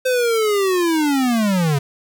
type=linear sweep; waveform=square; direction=down; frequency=518 to 134.5 Hz; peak=-16 dBFS; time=0.05-1.79 s; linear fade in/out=10 ms; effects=7-bit